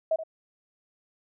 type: tone with echo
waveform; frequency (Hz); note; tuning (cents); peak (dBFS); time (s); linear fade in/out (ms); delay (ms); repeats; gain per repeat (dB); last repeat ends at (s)
sine; 642; E5; -46; -21; 0.11-0.16; 5; 76; 1; -12; 0.236
effects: none